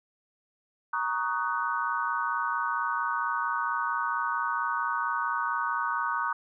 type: chord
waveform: sine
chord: D# minor seventh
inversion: second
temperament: just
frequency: 933.4 / 1120.1 / 1244.5 / 1493.4 Hz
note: A#5 / C#6 / D#6 / F#6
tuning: +2 / +18 / 0 / +16 cents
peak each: -32 dBFS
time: 0.93-6.33 s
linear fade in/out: 5 ms
effects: none